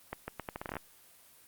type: accelerating click train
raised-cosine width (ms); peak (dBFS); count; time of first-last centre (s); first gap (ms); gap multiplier
0.5; -21; 12; 0.13-0.767; 150; 0.78
effects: white hiss -59 dBFS RMS until 1.47 s + Opus 24 kbps